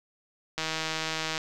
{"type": "click train", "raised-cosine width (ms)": 0.2, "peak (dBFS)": -13, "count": 128, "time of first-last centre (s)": [0.58, 1.379], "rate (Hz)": 159, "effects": []}